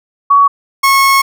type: tone pair in turn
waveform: sine / 30% pulse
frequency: 1126 / 1093.3 Hz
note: C#6 / C#6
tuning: +27 / -24 cents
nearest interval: minor second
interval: 51 cents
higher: first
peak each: -4 dBFS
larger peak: neither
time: 0.3-0.48 / 0.83-1.22 s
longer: second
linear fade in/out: 10 ms
effects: none